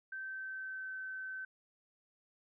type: tone with pitch glide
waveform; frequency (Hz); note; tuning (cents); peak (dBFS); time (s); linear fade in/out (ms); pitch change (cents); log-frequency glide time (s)
sine; 1550 to 1533.1; G6 to G6; -20 to -39; -40; 0.12-1.45; 5; -19; 0.22-0.93
effects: none